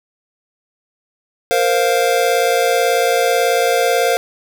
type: chord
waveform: square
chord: Bb suspended second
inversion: none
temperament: just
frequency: 466.2 / 524.4 / 699.2 Hz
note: Bb4 / C5 / F5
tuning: 0 / +4 / +2 cents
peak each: -18 dBFS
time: 1.51-4.17 s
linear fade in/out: 0 ms
effects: none